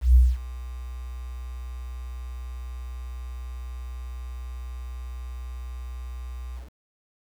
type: tone with ADSR envelope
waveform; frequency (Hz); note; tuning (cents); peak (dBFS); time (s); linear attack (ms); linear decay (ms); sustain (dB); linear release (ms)
sine; 62; B1; +7; -10; 0.01-6.71; 140; 220; -22; 150
effects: 8-bit